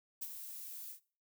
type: noise with ADSR envelope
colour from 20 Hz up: violet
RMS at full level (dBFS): -39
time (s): 0.21-1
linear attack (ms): 13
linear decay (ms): 40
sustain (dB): -8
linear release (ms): 99
effects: noise-tail reverb RT60 0.4 s tail -20 dB re dry